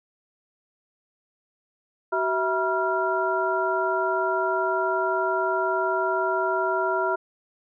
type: tone cluster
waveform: sine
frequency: 378.5 / 653 / 965 / 1384 Hz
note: F#4 / E5 / B5 / F6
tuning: +39 / -17 / -40 / -16 cents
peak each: -27 dBFS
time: 2.12-7.16 s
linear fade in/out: 10 ms
effects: none